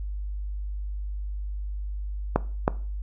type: clicks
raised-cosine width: 1 ms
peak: -5 dBFS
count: 2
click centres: 2.36 / 2.679 s
effects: noise-tail reverb RT60 0.4 s tail -18 dB re dry + added 50 Hz sine -29 dBFS peak until 3.02 s